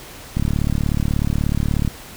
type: click train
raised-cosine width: 5 ms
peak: -7 dBFS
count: 56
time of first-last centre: 0.37-1.877 s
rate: 36.5 Hz
effects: pink hiss -38 dBFS RMS until 2.16 s